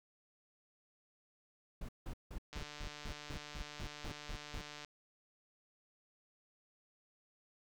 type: noise bursts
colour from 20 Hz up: brown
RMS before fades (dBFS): -43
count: 12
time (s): 1.81-4.616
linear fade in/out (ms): 5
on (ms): 78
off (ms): 170
type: click train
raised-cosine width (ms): 0.2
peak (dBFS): -31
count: 344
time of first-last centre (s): 2.53-4.848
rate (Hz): 148
effects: none